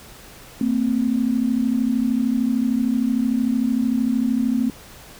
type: tone pair together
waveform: sine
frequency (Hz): 226.4 / 259.6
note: A3 / C4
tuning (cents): +50 / -13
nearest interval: major second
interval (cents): 237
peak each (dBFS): -20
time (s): 0.61-4.7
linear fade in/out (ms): 2
effects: pink hiss -43 dBFS RMS until 5.19 s